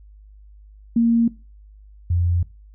sine tone pair in turn, 232 / 86.9 Hz, A#3 / F2, -8 / -8 cents, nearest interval octave + perfect fourth, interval 1700 cents, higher first, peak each -13 / -16 dBFS, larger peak first, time 0.96-1.28 / 2.1-2.43 s, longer second, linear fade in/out 5 ms, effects noise-tail reverb RT60 0.3 s tail -20 dB re dry + added 51 Hz sine -43 dBFS peak until 2.74 s

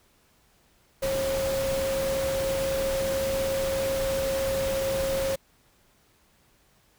sine tone in noise, 540 Hz, C#5, 45 cents flat, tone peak -25 dBFS, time 1.02-5.36 s, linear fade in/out 10 ms, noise pink, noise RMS -33 dBFS, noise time 1.02-5.36 s, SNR +5 dB, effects pink hiss -63 dBFS RMS until 6.98 s

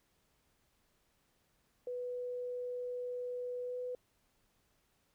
sine tone with pitch glide, 493.9 to 497.9 Hz, B4 to B4, 0 to +14 cents, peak -37 dBFS, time 1.87-3.95 s, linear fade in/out 2 ms, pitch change +14 cents, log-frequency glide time 3.63-3.78 s, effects pink hiss -75 dBFS RMS until 5.14 s

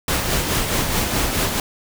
pink noise with tremolo, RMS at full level -19 dBFS, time 0.08-1.6 s, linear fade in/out 2 ms, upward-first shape sine, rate 4.7 Hz, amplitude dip 40%, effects none

